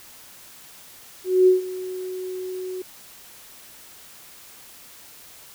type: tone with ADSR envelope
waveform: sine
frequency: 370 Hz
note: F#4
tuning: in tune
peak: -10 dBFS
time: 1.24-2.82 s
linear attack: 230 ms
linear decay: 140 ms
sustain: -18 dB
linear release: 4 ms
effects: white hiss -46 dBFS RMS until 5.54 s